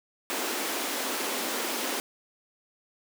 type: high-pass noise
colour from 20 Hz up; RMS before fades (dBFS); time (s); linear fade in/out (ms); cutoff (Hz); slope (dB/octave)
pink; -31; 0.3-2; 0; 240; 48
effects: none